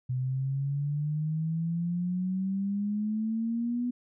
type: exponential sweep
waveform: sine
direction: up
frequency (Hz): 126 to 246.9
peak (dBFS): -27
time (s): 0.09-3.91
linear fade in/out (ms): 10
effects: none